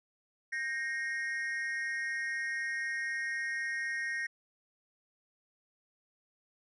triangle tone with amplitude modulation, 1864.7 Hz, A#6, in tune, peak -27 dBFS, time 0.52-4.27 s, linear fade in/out 10 ms, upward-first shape sine, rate 276 Hz, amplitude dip 90%, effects resampled to 24000 Hz

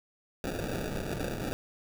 white noise with sample-and-hold, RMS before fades -34 dBFS, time 0.44-1.53 s, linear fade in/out 0 ms, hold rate 1050 Hz, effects none

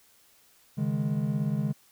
triangle chord, C# suspended second, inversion none, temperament equal, 138.59 / 155.56 / 207.7 Hz, C#3 / D#3 / G#3, 0 / 0 / 0 cents, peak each -28 dBFS, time 0.77-1.73 s, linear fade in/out 20 ms, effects white hiss -61 dBFS RMS until 1.91 s

